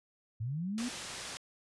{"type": "linear sweep", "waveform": "sine", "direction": "up", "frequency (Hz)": [102.8, 255.8], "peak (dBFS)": -33, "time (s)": [0.4, 0.89], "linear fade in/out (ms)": 10}
{"type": "low-pass noise", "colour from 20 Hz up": "white", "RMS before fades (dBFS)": -43, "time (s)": [0.78, 1.37], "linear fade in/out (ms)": 0, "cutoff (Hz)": 7000, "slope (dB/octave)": 12}
{"effects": ["resampled to 24000 Hz"]}